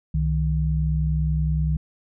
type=tone pair together; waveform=sine; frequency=65.41 / 155.57 Hz; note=C2 / D#3; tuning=0 / 0 cents; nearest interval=octave + minor third; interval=1500 cents; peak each=-22 dBFS; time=0.14-1.77 s; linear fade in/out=5 ms; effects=none